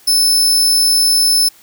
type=tone; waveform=sawtooth; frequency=5260 Hz; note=E8; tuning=5 cents flat; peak=-7 dBFS; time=0.07-1.49 s; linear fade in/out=10 ms; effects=white hiss -46 dBFS RMS until 1.62 s